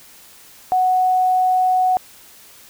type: tone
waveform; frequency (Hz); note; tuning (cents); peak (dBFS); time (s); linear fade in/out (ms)
sine; 740; F#5; 0; -13; 0.72-1.97; 0
effects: white hiss -45 dBFS RMS until 2.69 s